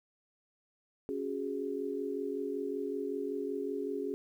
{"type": "chord", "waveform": "sine", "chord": "C# suspended fourth", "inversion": "none", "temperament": "equal", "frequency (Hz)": [277.2, 370, 415.3], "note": ["C#4", "F#4", "G#4"], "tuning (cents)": [0, 0, 0], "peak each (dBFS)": [-38, -39, -36], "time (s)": [1.09, 4.14], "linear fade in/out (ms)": 0, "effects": ["11-bit"]}